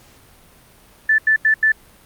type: tone bursts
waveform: sine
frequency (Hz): 1756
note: A6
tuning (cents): -4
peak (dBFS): -11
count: 4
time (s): 1.09-1.72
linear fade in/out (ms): 5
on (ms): 93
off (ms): 86
effects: pink hiss -49 dBFS RMS until 2.05 s + Opus 48 kbps